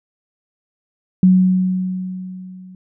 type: tone with level ramp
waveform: sine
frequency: 185 Hz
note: F#3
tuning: in tune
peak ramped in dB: -6 to -36 dBFS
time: 1.23-2.75 s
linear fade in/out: 2 ms
effects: none